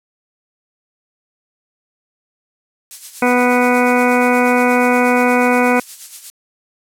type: noise with tremolo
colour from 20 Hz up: violet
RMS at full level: -24 dBFS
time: 2.91-6.3 s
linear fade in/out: 0 ms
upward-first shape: sine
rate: 8.4 Hz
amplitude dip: 60%
type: harmonic tone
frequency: 246.9 Hz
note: B3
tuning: in tune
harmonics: 1 / 2 / 3 / 4 / 5 / 6 / 8 / 9 / 10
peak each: -15 / -16 / -19 / -20 / -25 / -21 / -26 / -23 / -24 dBFS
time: 3.22-5.8 s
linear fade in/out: 5 ms
effects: low-pass 9000 Hz 12 dB/octave